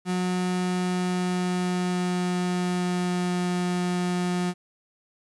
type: tone with pitch glide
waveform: 35% pulse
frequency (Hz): 181.6 to 178.79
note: F#3 to F3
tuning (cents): -32 to +41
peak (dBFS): -22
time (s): 0.05-4.54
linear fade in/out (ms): 50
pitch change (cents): -27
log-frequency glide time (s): 0.5-3.45
effects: resampled to 24000 Hz + 10-bit